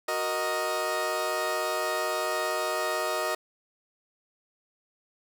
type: chord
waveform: 20% pulse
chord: D# minor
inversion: first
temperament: equal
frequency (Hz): 370 / 466.2 / 622.3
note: F#4 / A#4 / D#5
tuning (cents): 0 / 0 / 0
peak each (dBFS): -29 / -29 / -24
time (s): 0.08-3.35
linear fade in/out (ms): 5
effects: none